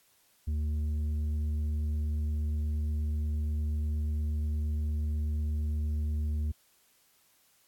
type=tone with tanh clipping; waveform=triangle; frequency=75.7 Hz; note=D#2; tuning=47 cents flat; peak=-29 dBFS; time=0.47-6.52 s; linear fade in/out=10 ms; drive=10 dB; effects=white hiss -66 dBFS RMS until 7.67 s + AAC 64 kbps